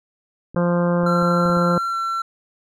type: clicks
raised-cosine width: 3 ms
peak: -23 dBFS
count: 6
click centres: 0.546 / 1.034 / 1.225 / 1.458 / 1.5 / 1.571 s
type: harmonic tone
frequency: 174.2 Hz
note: F3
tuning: 4 cents flat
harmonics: 1 / 2 / 3 / 4 / 5 / 6 / 7 / 8 / 9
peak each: -18 / -27 / -21 / -34 / -33 / -30 / -33 / -35 / -37 dBFS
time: 0.56-1.78 s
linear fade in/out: 2 ms
type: tone with pitch glide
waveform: triangle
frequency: 1361 to 1350 Hz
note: F6 to E6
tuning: -45 to +41 cents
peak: -19 dBFS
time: 1.06-2.22 s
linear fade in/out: 5 ms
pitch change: -14 cents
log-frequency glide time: 1.89-1.96 s
effects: none